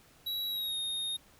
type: tone with pitch glide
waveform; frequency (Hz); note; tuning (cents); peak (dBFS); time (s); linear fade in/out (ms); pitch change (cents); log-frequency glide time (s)
square; 3889 to 3705; B7 to A#7; -27 to -11; -33; 0.26-1.17; 10; -84; 0.49-0.78
effects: pink hiss -61 dBFS RMS until 1.39 s